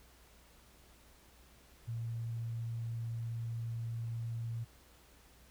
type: tone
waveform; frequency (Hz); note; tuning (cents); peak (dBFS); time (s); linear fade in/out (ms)
sine; 115.6; A#2; -14; -36; 1.87-4.65; 20
effects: added 60 Hz sine -63 dBFS peak until 5.5 s + pink hiss -63 dBFS RMS until 5.5 s